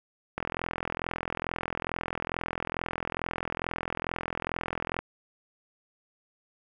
click train, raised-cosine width 0.5 ms, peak -15 dBFS, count 196, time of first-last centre 0.38-4.99 s, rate 42.3 Hz, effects none

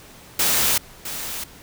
white noise with echo, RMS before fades -19 dBFS, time 0.39-0.78 s, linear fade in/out 5 ms, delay 660 ms, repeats 1, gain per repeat -11 dB, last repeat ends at 1.44 s, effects pink hiss -45 dBFS RMS until 1.62 s

